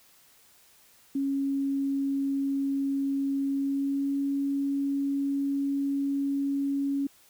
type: tone with pitch glide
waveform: sine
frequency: 275.5 to 278.5 Hz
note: C#4 to C#4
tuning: -11 to +8 cents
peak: -25 dBFS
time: 1.15-7.07 s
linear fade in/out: 5 ms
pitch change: +19 cents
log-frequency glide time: 3.53-4.18 s
effects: white hiss -59 dBFS RMS until 7.29 s